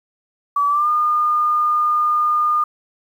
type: tone with pitch glide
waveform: sine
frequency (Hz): 1147 to 1215.2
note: D6 to D#6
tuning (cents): -41 to -41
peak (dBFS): -14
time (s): 0.56-2.64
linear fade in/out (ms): 5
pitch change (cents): +100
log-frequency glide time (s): 0.68-0.89
effects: 8-bit